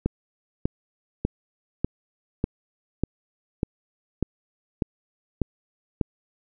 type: click train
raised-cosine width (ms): 3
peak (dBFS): -9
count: 11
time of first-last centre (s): 0.06-6.012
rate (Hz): 1.68
effects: none